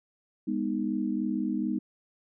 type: chord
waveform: sine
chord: G# minor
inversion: none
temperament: equal with one note detuned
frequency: 204.3 / 246.9 / 311.1 Hz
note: G#3 / B3 / D#4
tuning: -28 / 0 / 0 cents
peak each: -31 dBFS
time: 0.47-1.79 s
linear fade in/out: 10 ms
effects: none